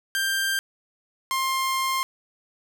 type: tone pair in turn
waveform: sawtooth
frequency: 1582 / 1058.7 Hz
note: G6 / C6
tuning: +15 / +20 cents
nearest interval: perfect fifth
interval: 695 cents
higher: first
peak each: -19 dBFS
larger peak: neither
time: 0.15-0.59 / 1.31-2.03 s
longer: second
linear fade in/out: 0 ms
effects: none